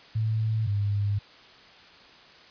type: tone pair in turn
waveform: sine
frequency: 110.2 / 101.86 Hz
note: A2 / G#2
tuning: +3 / -33 cents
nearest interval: minor second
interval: 136 cents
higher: first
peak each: -23 dBFS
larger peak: neither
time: 0.15-0.67 / 0.67-1.19 s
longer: neither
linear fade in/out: 10 ms
effects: white hiss -51 dBFS RMS until 2.5 s + resampled to 11025 Hz